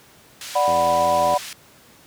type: band-pass noise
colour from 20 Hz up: pink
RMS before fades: -35 dBFS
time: 0.41-1.53 s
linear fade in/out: 2 ms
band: 2100 to 10000 Hz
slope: 12 dB/octave
type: chord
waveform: sine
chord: B minor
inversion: first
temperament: equal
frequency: 587.3 / 740 / 987.8 Hz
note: D5 / F#5 / B5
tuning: 0 / 0 / 0 cents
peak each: -20 dBFS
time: 0.55-1.38 s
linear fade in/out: 10 ms
type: click train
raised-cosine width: 2 ms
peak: -19 dBFS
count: 57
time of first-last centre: 0.68-1.337 s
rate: 85.2 Hz
effects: pink hiss -50 dBFS RMS until 2.06 s + high-pass 100 Hz 12 dB/octave